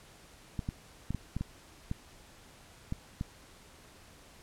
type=clicks; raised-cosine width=5 ms; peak=-21 dBFS; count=9; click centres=0.592 / 0.689 / 1.106 / 1.147 / 1.366 / 1.41 / 1.914 / 2.924 / 3.211 s; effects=pink hiss -56 dBFS RMS until 4.42 s + low-pass 11000 Hz 12 dB/octave